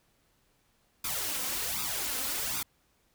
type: noise with flanger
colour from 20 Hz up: white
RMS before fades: -33 dBFS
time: 1.04-2.63 s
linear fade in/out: 5 ms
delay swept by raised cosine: 0.82 to 3.92 ms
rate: 1.3 Hz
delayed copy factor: +0.7
effects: pink hiss -70 dBFS RMS until 3.14 s